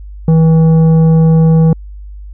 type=tone with tanh clipping; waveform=sine; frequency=161.6 Hz; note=E3; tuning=34 cents flat; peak=-6 dBFS; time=0.28-1.73 s; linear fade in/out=2 ms; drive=9 dB; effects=added 50 Hz sine -26 dBFS peak until 2.33 s